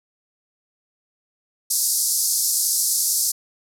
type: band-pass noise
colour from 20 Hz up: white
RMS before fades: -21 dBFS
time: 1.7-3.32 s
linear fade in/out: 10 ms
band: 4700 to 13000 Hz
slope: 48 dB/octave
effects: none